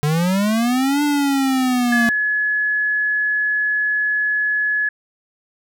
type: linear two-way sweep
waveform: square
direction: up then down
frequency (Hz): 144.8 to 294.7 to 228.6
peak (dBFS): -16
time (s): 0.03-2.09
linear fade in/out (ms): 0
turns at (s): 1.03
type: tone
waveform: sine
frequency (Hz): 1700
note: G#6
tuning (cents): +40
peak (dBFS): -16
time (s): 1.92-4.89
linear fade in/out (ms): 5
effects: none